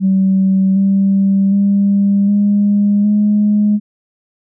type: tone with pitch steps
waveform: sine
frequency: 191.4 / 195.53 / 199.76 / 204.1 / 208.5 Hz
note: G3 / G3 / G3 / G#3 / G#3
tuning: -41 / -4 / +33 / -30 / +7 cents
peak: -8 dBFS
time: 0-3.8 s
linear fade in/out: 50 ms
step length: 760 ms
effects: tanh soft clip ceiling -4 dBFS